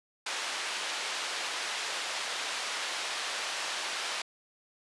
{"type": "band-pass noise", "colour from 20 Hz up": "white", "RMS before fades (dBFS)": -35, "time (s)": [0.26, 4.22], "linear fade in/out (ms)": 5, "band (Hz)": [580, 4300], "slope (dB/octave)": 12, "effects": ["resampled to 24000 Hz"]}